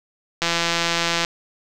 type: click train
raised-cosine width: 0.2 ms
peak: -3 dBFS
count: 141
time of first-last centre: 0.42-1.248 s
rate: 169 Hz
effects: none